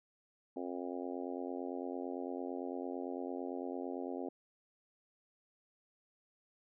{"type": "harmonic tone", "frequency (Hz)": 88.9, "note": "F2", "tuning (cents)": 31, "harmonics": [3, 4, 5, 6, 7, 8, 9], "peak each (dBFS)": [-42, -44, -46, -48, -49, -50, -51], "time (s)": [0.56, 4.29], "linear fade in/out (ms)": 5, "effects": []}